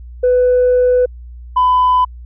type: tone pair in turn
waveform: sine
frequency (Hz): 498.3 / 1003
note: B4 / B5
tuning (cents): +15 / +26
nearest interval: octave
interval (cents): 1211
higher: second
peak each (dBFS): -7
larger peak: neither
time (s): 0.23-1.06 / 1.56-2.05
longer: first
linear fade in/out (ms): 10
effects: tanh soft clip ceiling -6 dBFS + added 60 Hz sine -30 dBFS peak until 2.25 s